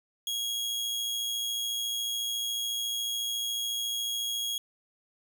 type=tone with amplitude modulation; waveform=sawtooth; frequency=3300 Hz; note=G#7; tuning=12 cents flat; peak=-25 dBFS; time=0.27-4.58 s; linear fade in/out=2 ms; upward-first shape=sine; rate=114 Hz; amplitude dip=35%; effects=none